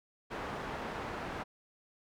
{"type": "low-pass noise", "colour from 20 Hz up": "white", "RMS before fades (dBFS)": -40, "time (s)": [0.3, 1.44], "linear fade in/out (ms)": 20, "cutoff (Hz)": 1200, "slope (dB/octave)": 12, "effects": []}